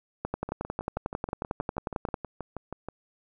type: two click trains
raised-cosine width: 1 ms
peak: -21 / -15 dBFS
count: 16 / 22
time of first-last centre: 0.49-2.886 / 0.25-2.142 s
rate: 6.26 / 11.1 Hz
effects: none